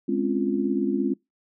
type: chord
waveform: sine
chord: Db major seventh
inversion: second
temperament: just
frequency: 207.9 / 259.9 / 277.2 / 346.5 Hz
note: Ab3 / C4 / Db4 / F4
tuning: +2 / -11 / 0 / -14 cents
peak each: -27 dBFS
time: 0.08-1.14 s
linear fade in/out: 10 ms
effects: noise-tail reverb RT60 0.2 s tail -24 dB re dry